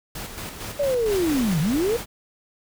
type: noise with tremolo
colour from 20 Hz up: pink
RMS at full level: -33 dBFS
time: 0.15-1.54 s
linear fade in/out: 5 ms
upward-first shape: square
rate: 4.4 Hz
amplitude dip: 45%
type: linear two-way sweep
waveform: sine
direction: down then up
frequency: 587.3 to 141.8 to 487.7 Hz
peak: -19 dBFS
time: 0.79-1.97 s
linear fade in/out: 10 ms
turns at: 1.6 s
type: noise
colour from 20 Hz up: pink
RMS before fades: -32 dBFS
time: 1.08-2.06 s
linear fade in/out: 50 ms
effects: none